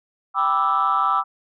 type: chord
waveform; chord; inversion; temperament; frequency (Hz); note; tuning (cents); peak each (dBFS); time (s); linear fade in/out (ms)
sine; E minor seventh; first; equal; 784 / 987.8 / 1174.7 / 1318.5; G5 / B5 / D6 / E6; 0 / 0 / 0 / 0; -24 / -24 / -20 / -20; 0.34-1.24; 50
effects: tanh soft clip ceiling -10 dBFS